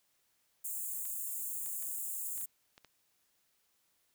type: high-pass noise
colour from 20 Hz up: white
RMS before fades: -39 dBFS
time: 0.64-2.46 s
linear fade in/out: 10 ms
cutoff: 6900 Hz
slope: 96 dB/octave
type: clicks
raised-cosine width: 0.2 ms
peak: -37 dBFS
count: 7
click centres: 1.054 / 1.661 / 1.826 / 2.378 / 2.413 / 2.779 / 2.847 s
effects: white hiss -75 dBFS RMS until 4.14 s